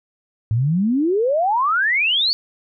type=exponential sweep; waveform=sine; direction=up; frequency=105.1 to 4600 Hz; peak=-15 dBFS; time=0.51-2.33 s; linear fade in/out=0 ms; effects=none